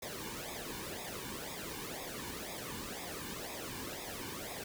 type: noise with flanger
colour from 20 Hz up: pink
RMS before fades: -43 dBFS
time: 0.02-4.64 s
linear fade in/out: 5 ms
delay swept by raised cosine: 0.67 to 1.56 ms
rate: 2 Hz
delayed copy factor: -0.75
effects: none